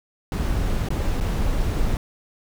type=noise with dropouts; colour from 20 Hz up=brown; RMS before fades=-22 dBFS; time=0.32-1.97 s; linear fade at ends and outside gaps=1 ms; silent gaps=0.887-0.904 / 1.202-1.209 s; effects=none